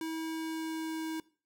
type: tone with pitch glide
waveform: square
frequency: 322.1 to 319.5 Hz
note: E4 to D#4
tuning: -40 to +46 cents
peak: -35 dBFS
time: 0.01-1.2 s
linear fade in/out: 2 ms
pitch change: -14 cents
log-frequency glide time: 0.24-1.09 s
effects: noise-tail reverb RT60 0.4 s tail -20 dB re dry